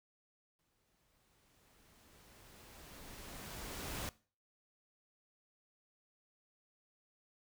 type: noise with exponential growth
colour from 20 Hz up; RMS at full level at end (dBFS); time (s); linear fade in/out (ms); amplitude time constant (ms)
pink; -41; 0.59-4.09; 0; 760
effects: noise-tail reverb RT60 0.4 s tail -20 dB re dry